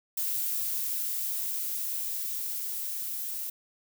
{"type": "noise with level ramp", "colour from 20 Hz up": "violet", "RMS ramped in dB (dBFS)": [-30, -35], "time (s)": [0.17, 3.5], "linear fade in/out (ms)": 5, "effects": []}